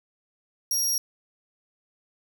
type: tone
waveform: 25% pulse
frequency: 5630 Hz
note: F8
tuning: 13 cents sharp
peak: -18 dBFS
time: 0.71-0.98 s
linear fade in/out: 2 ms
effects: none